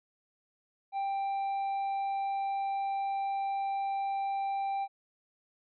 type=tone; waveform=triangle; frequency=787 Hz; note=G5; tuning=7 cents sharp; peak=-28 dBFS; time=0.92-4.88 s; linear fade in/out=50 ms; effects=resampled to 11025 Hz